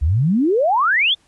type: exponential sweep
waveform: sine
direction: up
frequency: 65.5 to 3623 Hz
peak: -13 dBFS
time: 0.01-1.15 s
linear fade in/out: 20 ms
effects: pink hiss -58 dBFS RMS until 1.27 s + resampled to 24000 Hz